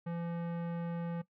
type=tone with tanh clipping; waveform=sine; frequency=170 Hz; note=F3; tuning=46 cents flat; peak=-37 dBFS; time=0.06-1.22 s; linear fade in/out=10 ms; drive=18 dB; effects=noise-tail reverb RT60 0.1 s tail -17 dB re dry